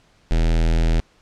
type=tone with notch filter; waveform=square; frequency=40.96 Hz; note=E1; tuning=10 cents flat; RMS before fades=-17 dBFS; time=0.31-1 s; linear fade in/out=0 ms; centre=1100 Hz; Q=1.8; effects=pink hiss -57 dBFS RMS until 1.21 s + low-pass 6000 Hz 12 dB/octave